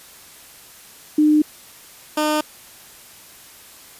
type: tone pair in turn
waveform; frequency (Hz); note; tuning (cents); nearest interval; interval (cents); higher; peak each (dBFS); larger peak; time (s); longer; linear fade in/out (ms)
sine / 15% pulse; 302.9 / 304.2; D#4 / D#4; -46 / -39; unison; 7; second; -11; neither; 1.18-1.42 / 2.17-2.41; neither; 5
effects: white hiss -44 dBFS RMS until 3.99 s + resampled to 32000 Hz